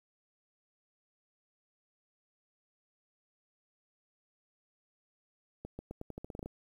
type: accelerating click train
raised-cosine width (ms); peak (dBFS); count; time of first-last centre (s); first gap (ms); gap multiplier
2; -28; 12; 5.65-6.46; 140; 0.86
effects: 10-bit